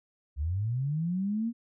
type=linear sweep; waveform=sine; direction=up; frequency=66.1 to 238.2 Hz; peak=-27 dBFS; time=0.36-1.53 s; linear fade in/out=50 ms; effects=none